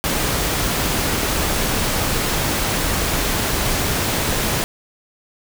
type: noise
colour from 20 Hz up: pink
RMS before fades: -20 dBFS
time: 0.04-4.64 s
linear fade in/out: 0 ms
effects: none